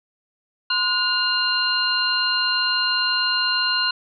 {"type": "tone cluster", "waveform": "sine", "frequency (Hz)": [1034, 1448, 2806, 4157], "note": ["C6", "F#6", "F7", "C8"], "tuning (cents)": [-21, -38, 8, -12], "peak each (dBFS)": [-27, -24, -24, -22], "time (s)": [0.7, 3.91], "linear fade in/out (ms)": 5, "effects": []}